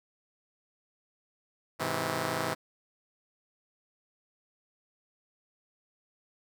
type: chord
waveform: 5% pulse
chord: Ab augmented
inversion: none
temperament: just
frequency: 103.83 / 129.78 / 162.23 Hz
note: Ab2 / C3 / E3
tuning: 0 / -14 / -27 cents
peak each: -26 / -24 / -22 dBFS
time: 1.79-2.55 s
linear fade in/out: 20 ms
effects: none